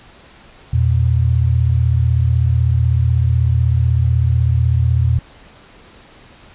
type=tone pair together; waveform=sine; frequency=83.92 / 120 Hz; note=E2 / B2; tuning=+31 / -49 cents; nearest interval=tritone; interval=620 cents; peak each=-14 dBFS; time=0.73-5.19 s; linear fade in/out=5 ms; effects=pink hiss -44 dBFS RMS until 6.54 s + resampled to 8000 Hz